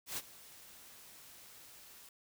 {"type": "noise with ADSR envelope", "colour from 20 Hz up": "white", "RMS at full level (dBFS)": -38, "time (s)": [0.06, 2.09], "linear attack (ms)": 110, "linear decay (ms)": 42, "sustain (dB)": -18, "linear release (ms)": 3, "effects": []}